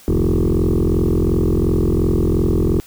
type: tone with frequency modulation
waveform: sine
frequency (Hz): 140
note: C#3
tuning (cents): +18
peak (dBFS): -11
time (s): 0.08-2.8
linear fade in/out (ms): 0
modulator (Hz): 42.8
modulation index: 6.2
effects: tanh soft clip ceiling -11 dBFS + white hiss -45 dBFS RMS until 2.86 s